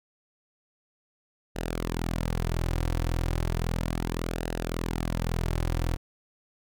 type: tone with flanger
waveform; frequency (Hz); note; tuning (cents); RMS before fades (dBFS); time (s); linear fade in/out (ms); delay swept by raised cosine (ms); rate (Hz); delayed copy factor
sawtooth; 41.82; E1; +26; -29; 1.55-5.97; 20; 0.88 to 4.88; 0.34; -0.55
effects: none